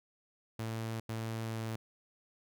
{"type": "tone bursts at uneven times", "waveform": "sawtooth", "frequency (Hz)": 112.3, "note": "A2", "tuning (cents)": 36, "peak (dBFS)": -32, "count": 2, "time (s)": [[0.59, 1], [1.09, 1.76]], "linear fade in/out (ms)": 5, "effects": []}